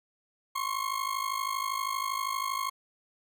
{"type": "ring-modulated tone", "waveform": "40% pulse", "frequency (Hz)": 1079, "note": "C#6", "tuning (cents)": -47, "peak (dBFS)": -26, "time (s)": [0.55, 2.7], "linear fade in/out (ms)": 10, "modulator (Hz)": 26.3, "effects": []}